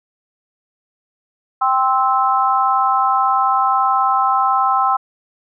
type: chord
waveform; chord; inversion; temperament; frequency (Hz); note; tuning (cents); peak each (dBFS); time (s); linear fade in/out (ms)
sine; C major; second; just; 784.9 / 1046.5 / 1308.1; G5 / C6 / E6; +2 / 0 / -14; -17; 1.61-4.97; 10
effects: none